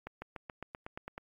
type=accelerating click train; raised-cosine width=0.5 ms; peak=-26 dBFS; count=10; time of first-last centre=0.07-1.179 s; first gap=150 ms; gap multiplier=0.95; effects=AAC 64 kbps